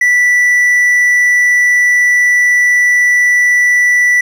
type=tone; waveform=triangle; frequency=1966 Hz; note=B6; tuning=8 cents flat; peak=-5 dBFS; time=0.01-4.21 s; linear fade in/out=5 ms; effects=none